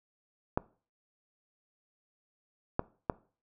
clicks, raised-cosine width 1 ms, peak -13 dBFS, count 3, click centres 0.575 / 2.794 / 3.098 s, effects noise-tail reverb RT60 0.4 s tail -21 dB re dry

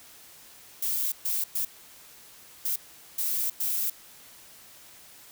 violet noise bursts at uneven times, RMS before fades -28 dBFS, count 6, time 0.82-1.12 / 1.25-1.44 / 1.55-1.65 / 2.65-2.76 / 3.18-3.5 / 3.6-3.9 s, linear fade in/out 5 ms, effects white hiss -51 dBFS RMS until 5.31 s

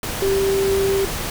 sine tone in noise, 390.6 Hz, G4, 6 cents flat, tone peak -16 dBFS, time 0.22-1.05 s, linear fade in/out 2 ms, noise pink, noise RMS -26 dBFS, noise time 0.03-1.3 s, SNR +7 dB, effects none

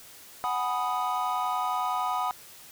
triangle chord, G# minor seventh, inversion third, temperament equal, 740 / 830.6 / 987.8 / 1244.5 Hz, F#5 / G#5 / B5 / D#6, 0 / 0 / 0 / 0 cents, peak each -29 / -34 / -29 / -29 dBFS, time 0.44-2.31 s, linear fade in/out 0 ms, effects white hiss -49 dBFS RMS until 2.71 s

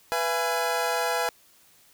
25% pulse chord, E major, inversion second, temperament equal with one note detuned, 493.9 / 675.1 / 830.6 Hz, B4 / E5 / G#5, 0 / +41 / 0 cents, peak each -25 dBFS, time 0.12-1.29 s, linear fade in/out 0 ms, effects white hiss -58 dBFS RMS until 1.93 s

